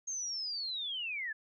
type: linear sweep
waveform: sine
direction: down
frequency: 6490 to 1673 Hz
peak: -35 dBFS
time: 0.07-1.33 s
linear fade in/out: 10 ms
effects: none